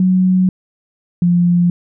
sine tone pair in turn, 185 / 174.81 Hz, F#3 / F3, 0 / +2 cents, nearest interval minor second, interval 98 cents, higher first, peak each -9 dBFS, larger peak neither, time 0-0.49 / 1.22-1.7 s, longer first, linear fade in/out 2 ms, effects none

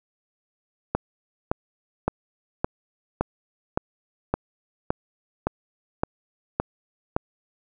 click train, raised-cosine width 1 ms, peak -7 dBFS, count 12, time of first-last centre 0.95-7.165 s, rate 1.77 Hz, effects none

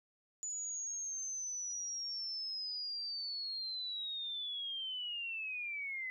sine linear sweep, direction down, 6970 to 2012 Hz, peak -38 dBFS, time 0.43-6.1 s, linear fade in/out 0 ms, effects 13-bit

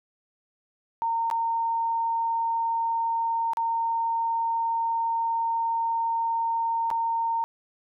sine tone with dropouts, 917 Hz, A#5, 29 cents flat, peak -23 dBFS, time 1.02-7.44 s, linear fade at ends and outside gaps 0 ms, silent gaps 1.301-1.312 / 3.534-3.571 / 6.903-6.912 s, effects none

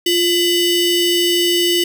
40% pulse ring-modulated tone, 1659 Hz, G#6, 2 cents flat, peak -9 dBFS, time 0.06-1.84 s, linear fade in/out 5 ms, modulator 1310 Hz, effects none

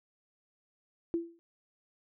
sine tone with exponential decay, 336.7 Hz, E4, 37 cents sharp, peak -25 dBFS, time 1.14-1.39 s, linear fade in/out 0 ms, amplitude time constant 54 ms, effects none

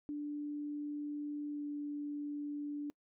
sine tone with pitch glide, 293.7 to 291.8 Hz, D4 to D4, 0 to -11 cents, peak -37 dBFS, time 0.09-2.9 s, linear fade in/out 0 ms, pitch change -11 cents, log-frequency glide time 1.51-1.63 s, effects noise-tail reverb RT60 0.1 s tail -25 dB re dry

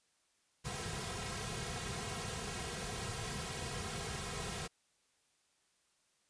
pink noise with comb filter, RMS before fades -41 dBFS, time 0.64-4.68 s, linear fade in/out 20 ms, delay 3.4 ms, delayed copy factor -1, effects white hiss -75 dBFS RMS until 6.29 s + resampled to 22050 Hz

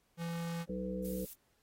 square tone, 168.5 Hz, E3, 38 cents sharp, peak -37 dBFS, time 0.17-0.66 s, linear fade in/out 50 ms
harmonic tone, 62.8 Hz, B1, 30 cents sharp, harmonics 1 / 3 / 5 / 7 / 8, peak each -47 / -38 / -46 / -46 / -41 dBFS, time 0.69-1.25 s, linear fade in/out 5 ms
violet noise, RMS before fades -47 dBFS, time 1.04-1.34 s, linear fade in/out 10 ms
effects pink hiss -75 dBFS RMS until 1.62 s + AAC 48 kbps

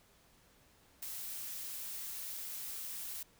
blue noise with ADSR envelope, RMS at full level -40 dBFS, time 1.02-3.23 s, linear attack 8 ms, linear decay 9 ms, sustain -3 dB, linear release 4 ms, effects pink hiss -66 dBFS RMS until 3.39 s

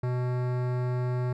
sine tone with hard clipping, 124.6 Hz, B2, 16 cents sharp, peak -28 dBFS, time 0.03-1.33 s, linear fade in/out 5 ms, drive 18 dB, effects none

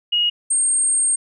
sine tone pair in turn, 2881 / 8569 Hz, F#7 / C9, -47 / +40 cents, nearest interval octave + perfect fifth, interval 1887 cents, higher second, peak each -15 dBFS, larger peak neither, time 0.12-0.3 / 0.5-1.16 s, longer second, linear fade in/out 10 ms, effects none

